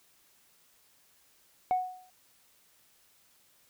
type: tone with exponential decay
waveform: sine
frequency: 737 Hz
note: F#5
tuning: 7 cents flat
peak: -20 dBFS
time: 1.71-2.1 s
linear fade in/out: 0 ms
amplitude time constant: 83 ms
effects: tanh soft clip ceiling -21 dBFS + white hiss -65 dBFS RMS until 3.69 s